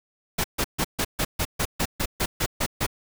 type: noise bursts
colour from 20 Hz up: pink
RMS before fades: -24 dBFS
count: 13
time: 0.38-2.866 s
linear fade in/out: 10 ms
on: 62 ms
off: 140 ms
effects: none